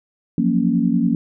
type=chord; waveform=sine; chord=Gb major seventh; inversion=third; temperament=equal; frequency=174.61 / 185 / 233.1 / 277.2 Hz; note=F3 / Gb3 / Bb3 / Db4; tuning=0 / 0 / 0 / 0 cents; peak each=-21 / -22 / -18 / -21 dBFS; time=0.38-1.15 s; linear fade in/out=2 ms; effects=none